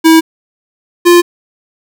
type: tone pair in turn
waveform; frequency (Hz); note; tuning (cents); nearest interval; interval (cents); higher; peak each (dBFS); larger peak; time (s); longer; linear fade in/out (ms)
square; 323.6 / 348.7; E4 / F4; -32 / -3; minor second; 129; second; -3; neither; 0.04-0.21 / 1.05-1.22; neither; 20
effects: none